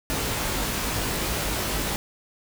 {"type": "noise with comb filter", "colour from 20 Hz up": "pink", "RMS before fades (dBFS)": -27, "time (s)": [0.1, 1.96], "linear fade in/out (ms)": 0, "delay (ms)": 19, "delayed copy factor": 0.7, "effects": []}